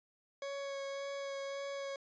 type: tone with vibrato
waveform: 40% pulse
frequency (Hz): 554.4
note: C#5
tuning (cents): 0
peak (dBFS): -38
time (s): 0.42-1.96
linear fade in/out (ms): 2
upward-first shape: sine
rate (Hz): 1.8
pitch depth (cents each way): 12
effects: resampled to 16000 Hz